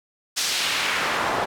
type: noise with band-pass filter sweep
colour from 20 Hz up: pink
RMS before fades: -24 dBFS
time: 0.36-1.46 s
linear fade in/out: 20 ms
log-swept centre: 5500 to 760 Hz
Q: 1
effects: none